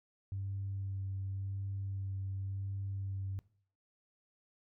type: tone with vibrato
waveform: sine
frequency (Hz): 97.4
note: G2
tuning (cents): -11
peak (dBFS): -35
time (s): 0.32-3.39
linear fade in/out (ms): 0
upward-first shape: sine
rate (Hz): 0.91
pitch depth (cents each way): 15
effects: noise-tail reverb RT60 0.5 s tail -20 dB re dry + tanh soft clip ceiling -31 dBFS